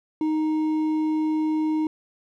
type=tone with hard clipping; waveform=triangle; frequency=311.1 Hz; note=D#4; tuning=in tune; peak=-22 dBFS; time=0.21-1.87 s; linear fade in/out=2 ms; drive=8 dB; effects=none